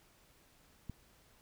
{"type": "click", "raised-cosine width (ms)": 5, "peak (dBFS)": -29, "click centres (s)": 0.897, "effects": ["pink hiss -66 dBFS RMS until 1.41 s"]}